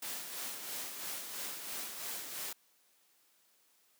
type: noise with tremolo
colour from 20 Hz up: white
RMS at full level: -40 dBFS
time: 0.02-2.53 s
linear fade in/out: 5 ms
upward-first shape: sine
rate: 3 Hz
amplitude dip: 45%
effects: white hiss -70 dBFS RMS until 3.99 s + high-pass 200 Hz 12 dB/octave